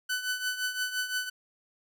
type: tone with tremolo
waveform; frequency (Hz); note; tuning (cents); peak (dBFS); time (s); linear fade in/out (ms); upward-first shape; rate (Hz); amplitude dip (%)
sawtooth; 1500; F#6; +23; -23; 0.09-1.3; 10; triangle; 5.8; 75
effects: none